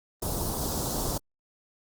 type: band-stop noise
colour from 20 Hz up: pink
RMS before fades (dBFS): -30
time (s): 0.22-1.18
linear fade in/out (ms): 5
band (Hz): 1100 to 4400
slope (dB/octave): 24
effects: Opus 24 kbps